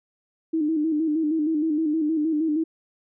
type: tone with vibrato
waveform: sine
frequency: 311.1 Hz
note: D#4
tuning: in tune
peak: -20 dBFS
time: 0.53-2.64 s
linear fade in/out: 10 ms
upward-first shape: square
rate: 6.4 Hz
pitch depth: 64 cents each way
effects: none